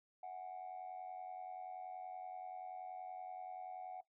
sine tone with amplitude modulation, 740 Hz, F#5, in tune, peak -40 dBFS, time 0.23-4.01 s, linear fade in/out 5 ms, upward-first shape sine, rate 90.5 Hz, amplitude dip 75%, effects noise-tail reverb RT60 0.1 s tail -17 dB re dry + tanh soft clip ceiling -41 dBFS

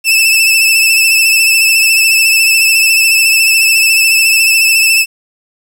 sawtooth tone with vibrato, 2637 Hz, E7, in tune, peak -3 dBFS, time 0.04-5.06 s, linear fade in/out 50 ms, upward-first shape triangle, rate 14 Hz, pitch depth 45 cents each way, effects 7-bit

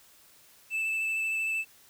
triangle tone with vibrato, 2637 Hz, E7, in tune, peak -26 dBFS, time 0.7-1.65 s, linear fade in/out 50 ms, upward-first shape square, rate 13 Hz, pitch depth 8 cents each way, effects white hiss -58 dBFS RMS until 1.89 s

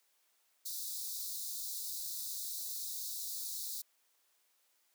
white high-pass noise, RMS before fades -41 dBFS, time 0.65-3.82 s, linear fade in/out 10 ms, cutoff 3700 Hz, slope 96 dB/octave, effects white hiss -74 dBFS RMS until 4.94 s + high-pass 400 Hz 12 dB/octave

